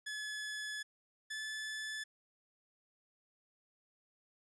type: tone pair in turn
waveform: sawtooth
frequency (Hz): 1710 / 1735.9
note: A6 / A6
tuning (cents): -50 / -24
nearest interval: unison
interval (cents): 26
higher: second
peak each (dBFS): -36 / -36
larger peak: neither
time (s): 0.06-0.83 / 1.3-2.04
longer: first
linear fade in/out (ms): 10
effects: resampled to 22050 Hz